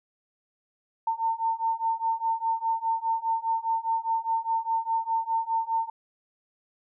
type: beating tone pair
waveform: sine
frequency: 902 / 906.9 Hz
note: A5 / A#5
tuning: +43 / -48 cents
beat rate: 4.9 Hz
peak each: -28 / -27 dBFS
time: 1.07-5.9 s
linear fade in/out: 5 ms
effects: none